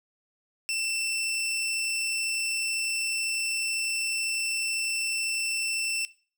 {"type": "tone", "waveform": "20% pulse", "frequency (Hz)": 2682, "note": "E7", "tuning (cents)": 29, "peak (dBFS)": -22, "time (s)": [0.69, 6.05], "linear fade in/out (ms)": 0, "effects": ["noise-tail reverb RT60 0.4 s tail -19 dB re dry"]}